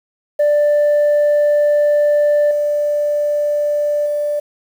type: tone with level steps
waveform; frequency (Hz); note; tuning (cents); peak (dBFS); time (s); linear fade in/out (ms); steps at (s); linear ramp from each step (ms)
sine; 589; D5; +5; -8 / -13 / -15; 0.39-4.4; 10; 2.51 / 4.06; 2
effects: tanh soft clip ceiling -9 dBFS + 7-bit